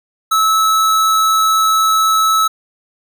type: tone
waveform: square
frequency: 1302 Hz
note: E6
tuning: 22 cents flat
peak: -11 dBFS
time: 0.31-2.48 s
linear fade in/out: 10 ms
effects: none